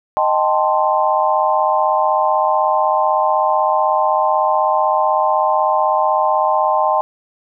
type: chord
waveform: sine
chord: A half-diminished seventh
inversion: second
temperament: equal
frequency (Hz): 622.3 / 784 / 880 / 1046.5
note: Eb5 / G5 / A5 / C6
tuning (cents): 0 / 0 / 0 / 0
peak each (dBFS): -18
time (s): 0.17-7.01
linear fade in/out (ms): 0
effects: none